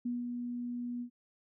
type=tone with ADSR envelope; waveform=sine; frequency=242.5 Hz; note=B3; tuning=31 cents flat; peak=-31 dBFS; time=0.05-1.1 s; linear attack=9 ms; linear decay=180 ms; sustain=-4 dB; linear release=87 ms; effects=none